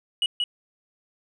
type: tone with echo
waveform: sine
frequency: 2920 Hz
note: F#7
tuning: 24 cents flat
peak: -17 dBFS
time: 0.22-0.26 s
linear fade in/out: 2 ms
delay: 180 ms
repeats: 1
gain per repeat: -3 dB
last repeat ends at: 0.44 s
effects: tanh soft clip ceiling -19 dBFS